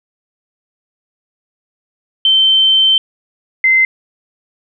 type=tone pair in turn; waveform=sine; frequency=3100 / 2069 Hz; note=G7 / C7; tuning=-20 / -20 cents; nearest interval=perfect fifth; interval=700 cents; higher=first; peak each=-7 dBFS; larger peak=neither; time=2.25-2.98 / 3.64-3.85 s; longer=first; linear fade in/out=2 ms; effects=none